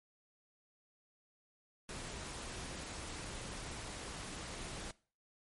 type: noise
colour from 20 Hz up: pink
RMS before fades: -45 dBFS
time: 1.89-4.91 s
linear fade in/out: 2 ms
effects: noise-tail reverb RT60 0.4 s tail -21 dB re dry + MP3 48 kbps